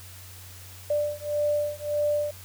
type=beating tone pair; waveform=sine; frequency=590 / 591.7 Hz; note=D5 / D5; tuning=+8 / +13 cents; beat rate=1.7 Hz; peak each=-27 dBFS; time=0.9-2.31 s; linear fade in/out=5 ms; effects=added 92 Hz sine -45 dBFS peak until 2.44 s + white hiss -47 dBFS RMS until 2.44 s